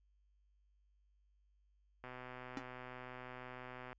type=click train; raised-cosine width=0.5 ms; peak=-34 dBFS; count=239; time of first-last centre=2.04-3.929 s; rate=126 Hz
type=tone with exponential decay; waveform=square; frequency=268.7 Hz; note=C4; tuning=46 cents sharp; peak=-37 dBFS; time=2.57-2.65 s; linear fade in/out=1 ms; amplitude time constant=16 ms
effects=added 50 Hz sine -70 dBFS peak until 3.98 s + resampled to 16000 Hz